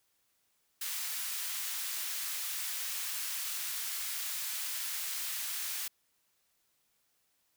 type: high-pass noise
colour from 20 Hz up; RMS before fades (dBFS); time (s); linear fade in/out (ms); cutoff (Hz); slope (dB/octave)
white; -37; 0.81-5.88; 5; 1400; 12
effects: white hiss -75 dBFS RMS until 7.56 s